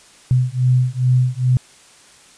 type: beating tone pair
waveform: sine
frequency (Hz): 125.4 / 127.8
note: B2 / C3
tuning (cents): +27 / -40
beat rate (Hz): 2.4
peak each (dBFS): -16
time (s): 0.31-1.57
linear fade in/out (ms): 0
effects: white hiss -47 dBFS RMS until 2.37 s + resampled to 22050 Hz